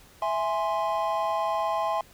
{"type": "chord", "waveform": "triangle", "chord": "E augmented", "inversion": "none", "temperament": "equal", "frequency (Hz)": [659.3, 830.6, 1046.5], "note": ["E5", "G#5", "B#5"], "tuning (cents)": [0, 0, 0], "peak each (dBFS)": -27, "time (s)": [0.22, 2.01], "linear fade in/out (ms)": 2, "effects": ["pink hiss -54 dBFS RMS until 2.13 s"]}